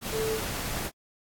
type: tone in noise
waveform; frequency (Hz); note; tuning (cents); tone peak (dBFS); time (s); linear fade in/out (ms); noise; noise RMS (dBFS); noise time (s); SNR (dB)
sine; 440; A4; 0; -27; 0.11-0.41; 50; pink; -33; 0.01-0.91; +3
effects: AAC 64 kbps